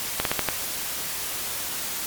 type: slowing click train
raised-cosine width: 0.3 ms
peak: -5 dBFS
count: 5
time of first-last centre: 0.2-0.487 s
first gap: 52 ms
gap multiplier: 1.22
effects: white hiss -30 dBFS RMS until 2.06 s + MP3 96 kbps